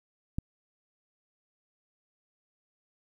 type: click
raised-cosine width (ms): 5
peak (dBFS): -18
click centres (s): 0.385
effects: 10-bit